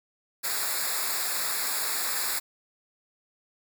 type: noise with comb filter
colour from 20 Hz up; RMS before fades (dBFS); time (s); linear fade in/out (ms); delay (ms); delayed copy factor
white; -29; 0.43-2.4; 20; 0.33; -0.9
effects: none